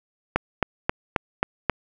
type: click train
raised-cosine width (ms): 0.5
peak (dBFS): -4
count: 6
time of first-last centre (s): 0.36-1.697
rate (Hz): 3.74
effects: none